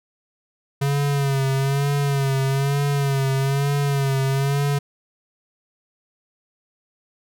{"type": "tone with vibrato", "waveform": "square", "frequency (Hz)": 138.59, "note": "C#3", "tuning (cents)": 0, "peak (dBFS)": -19, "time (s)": [0.81, 4.79], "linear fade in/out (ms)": 10, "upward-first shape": "sine", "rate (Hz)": 1.1, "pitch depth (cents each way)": 51, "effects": []}